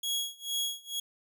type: tone with tremolo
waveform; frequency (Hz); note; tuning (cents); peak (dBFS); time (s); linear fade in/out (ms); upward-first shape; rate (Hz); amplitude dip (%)
sawtooth; 3322; G#7; 0; -25; 0.03-1; 5; sine; 2.2; 95
effects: none